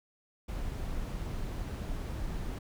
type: noise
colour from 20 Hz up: brown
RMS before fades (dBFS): -36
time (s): 0.48-2.59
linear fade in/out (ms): 10
effects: none